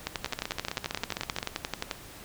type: two click trains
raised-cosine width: 0.2 ms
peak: -14 / -12 dBFS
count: 19 / 22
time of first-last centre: 0.26-1.429 / 0.07-1.912 s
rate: 15.4 / 11.4 Hz
effects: pink hiss -47 dBFS RMS until 2.24 s